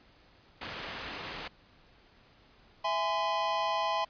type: low-pass noise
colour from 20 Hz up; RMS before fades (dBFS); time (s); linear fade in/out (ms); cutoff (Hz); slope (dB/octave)
white; -41; 0.61-1.48; 5; 2900; 12
type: chord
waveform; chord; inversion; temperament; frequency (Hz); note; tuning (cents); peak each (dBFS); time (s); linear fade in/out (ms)
square; E augmented; none; equal with one note detuned; 659.3 / 830.6 / 1025; E5 / G#5 / B#5; 0 / 0 / -36; -35 / -34 / -32; 2.84-4.05; 10
effects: pink hiss -61 dBFS RMS until 4.09 s + resampled to 11025 Hz